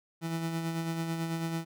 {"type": "tone with tremolo", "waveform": "30% pulse", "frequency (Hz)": 164.81, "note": "E3", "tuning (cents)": 0, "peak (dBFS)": -27, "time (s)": [0.21, 1.65], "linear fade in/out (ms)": 50, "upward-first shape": "sine", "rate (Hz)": 9.1, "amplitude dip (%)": 40, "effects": []}